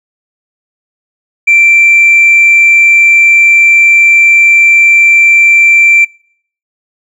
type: tone with tanh clipping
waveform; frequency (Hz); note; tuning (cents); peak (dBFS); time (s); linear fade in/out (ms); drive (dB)
triangle; 2349; D7; 0; -3; 1.47-6.05; 10; 5
effects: noise-tail reverb RT60 0.6 s tail -23 dB re dry